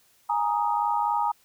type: chord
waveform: sine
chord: Ab suspended second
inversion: none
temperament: just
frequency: 830.6 / 934.4 / 1245.9 Hz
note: Ab5 / Bb5 / Eb6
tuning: 0 / +4 / +2 cents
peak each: -26 / -25 / -30 dBFS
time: 0.29-1.32 s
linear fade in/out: 10 ms
effects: white hiss -62 dBFS RMS until 1.44 s